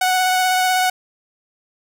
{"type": "tone with vibrato", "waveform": "sawtooth", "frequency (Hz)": 740, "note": "F#5", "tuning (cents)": 0, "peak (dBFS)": -11, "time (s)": [0.01, 0.9], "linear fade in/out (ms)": 5, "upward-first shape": "sine", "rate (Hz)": 16, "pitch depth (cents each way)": 13, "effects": []}